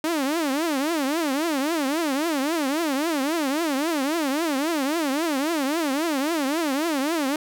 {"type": "tone with vibrato", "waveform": "sawtooth", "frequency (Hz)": 299.5, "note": "D4", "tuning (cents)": 34, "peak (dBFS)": -18, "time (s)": [0.04, 7.36], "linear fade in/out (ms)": 2, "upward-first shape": "triangle", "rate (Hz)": 3.7, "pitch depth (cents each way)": 270, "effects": []}